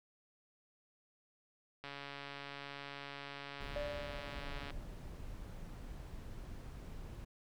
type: click train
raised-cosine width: 0.3 ms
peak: -30 dBFS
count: 405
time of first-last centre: 1.84-4.705 s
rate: 141 Hz
type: noise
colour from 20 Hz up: brown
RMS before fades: -47 dBFS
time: 3.6-7.25 s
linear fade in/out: 10 ms
type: tone with exponential decay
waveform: triangle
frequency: 585 Hz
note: D5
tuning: 7 cents flat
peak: -35 dBFS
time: 3.76-5.19 s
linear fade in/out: 0 ms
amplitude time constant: 310 ms
effects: none